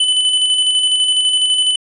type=tone with tremolo; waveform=square; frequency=3008 Hz; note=F#7; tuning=28 cents sharp; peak=-11 dBFS; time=0-1.76 s; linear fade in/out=5 ms; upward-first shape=square; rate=12 Hz; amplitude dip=35%; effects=resampled to 24000 Hz